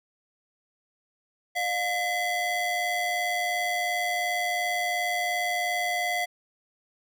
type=ring-modulated tone; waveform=square; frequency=659.3 Hz; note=E5; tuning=in tune; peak=-23 dBFS; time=1.55-6.26 s; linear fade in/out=20 ms; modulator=1370 Hz; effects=none